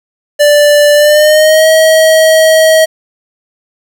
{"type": "tone with pitch glide", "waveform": "square", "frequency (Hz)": [587.3, 636.8], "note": ["D5", "D#5"], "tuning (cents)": [0, 40], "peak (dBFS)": -4, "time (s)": [0.39, 2.86], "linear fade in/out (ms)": 20, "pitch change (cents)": 140, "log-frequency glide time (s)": [0.94, 1.68], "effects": ["7-bit"]}